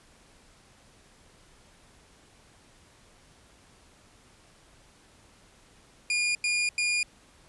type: tone bursts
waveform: sawtooth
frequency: 2427 Hz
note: D#7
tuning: 44 cents flat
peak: -21 dBFS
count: 3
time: 6.1-7.03 s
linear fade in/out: 2 ms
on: 250 ms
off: 90 ms
effects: pink hiss -58 dBFS RMS until 7.48 s + resampled to 24000 Hz